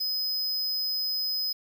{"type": "tone", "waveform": "square", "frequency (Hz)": 5040, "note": "D#8", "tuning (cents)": 21, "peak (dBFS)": -27, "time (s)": [0, 1.53], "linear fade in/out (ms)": 10, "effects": ["9-bit"]}